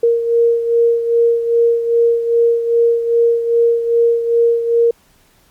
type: beating tone pair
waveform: sine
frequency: 466.2 / 468.7 Hz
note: A#4 / A#4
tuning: 0 / +9 cents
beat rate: 2.5 Hz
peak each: -11 / -18 dBFS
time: 0.03-4.91 s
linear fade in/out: 5 ms
effects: pink hiss -53 dBFS RMS until 5.5 s + MP3 96 kbps